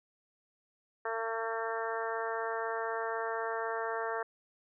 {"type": "harmonic tone", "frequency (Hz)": 226, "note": "A3", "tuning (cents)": 47, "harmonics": [2, 3, 4, 5, 6, 7, 8], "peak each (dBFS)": [-37, -39, -40, -41, -42, -42, -43], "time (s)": [1.05, 4.23], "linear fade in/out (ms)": 5, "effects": []}